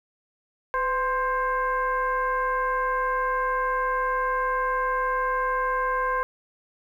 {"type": "tone with frequency modulation", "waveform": "sine", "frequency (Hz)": 1046.5, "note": "C6", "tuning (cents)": 0, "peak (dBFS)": -22, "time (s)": [0.74, 6.23], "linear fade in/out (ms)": 0, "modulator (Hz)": 540, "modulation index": 1, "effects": ["10-bit"]}